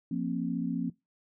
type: chord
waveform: sine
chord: F suspended fourth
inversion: none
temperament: equal with one note detuned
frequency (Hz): 174.61 / 233.1 / 268.2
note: F3 / Bb3 / C4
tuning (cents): 0 / 0 / +43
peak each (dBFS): -33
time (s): 0.11-0.9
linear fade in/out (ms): 5
effects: noise-tail reverb RT60 0.2 s tail -20 dB re dry